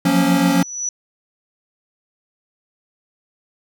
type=chord; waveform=square; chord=Gb major seventh; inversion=third; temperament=equal with one note detuned; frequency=174.61 / 181.92 / 233.1 / 277.2 Hz; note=F3 / Gb3 / Bb3 / Db4; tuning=0 / -29 / 0 / 0 cents; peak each=-20 / -21 / -23 / -17 dBFS; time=0.05-0.63 s; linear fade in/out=5 ms
type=tone with exponential growth; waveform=sine; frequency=5920 Hz; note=F#8; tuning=in tune; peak=-18 dBFS; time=0.2-0.89 s; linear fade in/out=2 ms; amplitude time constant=150 ms
effects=none